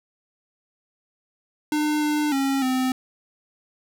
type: tone with pitch steps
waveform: square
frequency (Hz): 301.4 / 299.5 / 272.3 / 257.9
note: D4 / D4 / C#4 / C4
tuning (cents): +45 / +34 / -31 / -25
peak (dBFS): -21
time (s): 1.72-2.92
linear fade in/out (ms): 2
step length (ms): 300
effects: none